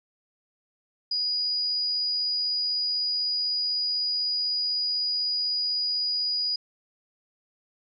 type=tone; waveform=sine; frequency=4908 Hz; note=D#8; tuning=25 cents flat; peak=-24 dBFS; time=1.11-6.56 s; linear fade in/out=5 ms; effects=none